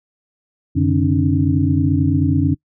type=tone cluster; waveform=sine; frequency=91.8 / 134.7 / 148.2 / 271.3 / 300.5 Hz; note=F#2 / C#3 / D3 / C#4 / D4; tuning=-13 / -49 / +16 / -37 / +40 cents; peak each=-18 / -24 / -19 / -18 / -20 dBFS; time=0.75-2.55 s; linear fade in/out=20 ms; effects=noise-tail reverb RT60 0.1 s tail -23 dB re dry